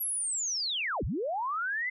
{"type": "linear two-way sweep", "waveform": "sine", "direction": "down then up", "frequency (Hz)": [11670, 34.29, 2074], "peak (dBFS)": -29, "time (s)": [0, 1.9], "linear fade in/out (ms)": 10, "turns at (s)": 1.04, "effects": []}